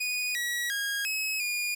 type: tone with pitch steps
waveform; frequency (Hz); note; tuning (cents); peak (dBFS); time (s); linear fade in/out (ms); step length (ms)
sawtooth; 2472 / 1923 / 1634 / 2565 / 2434; D#7 / B6 / G#6 / E7 / D#7; -12 / -47 / -29 / -48 / -39; -25; 0-1.75; 10; 350
effects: 9-bit